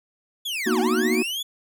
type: linear two-way sweep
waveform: 40% pulse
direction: down then up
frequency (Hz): 3491 to 694 to 3491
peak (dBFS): -25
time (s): 0.45-1.43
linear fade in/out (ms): 10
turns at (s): 0.8
type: chord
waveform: triangle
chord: B major seventh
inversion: third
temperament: equal with one note detuned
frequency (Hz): 231.9 / 246.9 / 311.1 / 370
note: A#3 / B3 / D#4 / F#4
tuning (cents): -9 / 0 / 0 / 0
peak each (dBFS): -22 / -27 / -25 / -21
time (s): 0.66-1.23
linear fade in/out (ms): 10
type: noise with exponential growth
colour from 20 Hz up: blue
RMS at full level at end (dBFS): -38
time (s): 1.03-1.15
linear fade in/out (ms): 0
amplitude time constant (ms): 25
effects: none